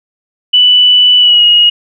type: tone with pitch glide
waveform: sine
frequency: 2974 to 2884 Hz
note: F#7 to F#7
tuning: +8 to -45 cents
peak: -3 dBFS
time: 0.53-1.7 s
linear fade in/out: 10 ms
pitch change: -53 cents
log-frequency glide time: 1.18-1.44 s
effects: none